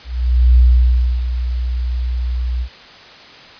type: tone with ADSR envelope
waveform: sine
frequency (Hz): 61.3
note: B1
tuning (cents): -12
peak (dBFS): -5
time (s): 0.04-2.69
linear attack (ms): 530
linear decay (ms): 640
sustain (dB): -11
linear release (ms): 76
effects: white hiss -39 dBFS RMS until 3.59 s + resampled to 11025 Hz